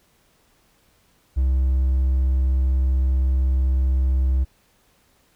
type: tone with hard clipping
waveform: triangle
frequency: 65.41 Hz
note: C2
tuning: in tune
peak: -17 dBFS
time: 1.36-4.45 s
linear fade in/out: 20 ms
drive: 5 dB
effects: pink hiss -61 dBFS RMS until 5.35 s